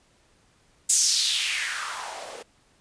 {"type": "noise with band-pass filter sweep", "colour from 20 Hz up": "blue", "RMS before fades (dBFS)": -26, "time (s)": [0.89, 2.43], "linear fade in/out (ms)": 10, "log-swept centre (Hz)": [7600, 440], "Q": 3.3, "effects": ["pink hiss -62 dBFS RMS until 2.8 s", "resampled to 22050 Hz"]}